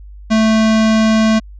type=tone; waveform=square; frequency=220 Hz; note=A3; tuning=in tune; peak=-10 dBFS; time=0.3-1.4 s; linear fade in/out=20 ms; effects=added 50 Hz sine -32 dBFS peak until 1.59 s + resampled to 16000 Hz